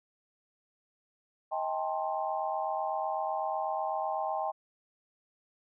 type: chord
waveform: sine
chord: A half-diminished seventh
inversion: second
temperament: just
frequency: 633.6 / 792 / 880 / 1056 Hz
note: Eb5 / G5 / A5 / C6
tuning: +31 / +18 / 0 / +16 cents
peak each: -35 / -33 / -38 / -38 dBFS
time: 1.51-4.52 s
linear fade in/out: 20 ms
effects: none